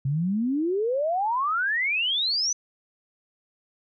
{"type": "exponential sweep", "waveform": "sine", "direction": "up", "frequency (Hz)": [130.81, 6120], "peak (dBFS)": -22, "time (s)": [0.05, 2.53], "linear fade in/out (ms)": 5, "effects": []}